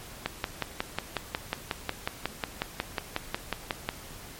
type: click train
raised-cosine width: 0.3 ms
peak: -11 dBFS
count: 21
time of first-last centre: 0.26-3.89 s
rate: 5.51 Hz
effects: pink hiss -45 dBFS RMS until 4.39 s + MP3 64 kbps